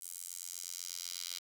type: tone with high-pass filter sweep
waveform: 10% pulse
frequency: 88.1 Hz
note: F2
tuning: 16 cents sharp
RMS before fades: -44 dBFS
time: 0.01-1.39 s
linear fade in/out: 10 ms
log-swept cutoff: 9100 to 4200 Hz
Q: 1.7
effects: 10-bit